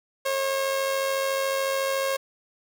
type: tone with amplitude modulation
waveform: sawtooth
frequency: 541 Hz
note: C#5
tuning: 42 cents flat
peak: -18 dBFS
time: 0.25-2.17 s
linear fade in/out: 10 ms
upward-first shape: sine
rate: 93.9 Hz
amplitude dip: 40%
effects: none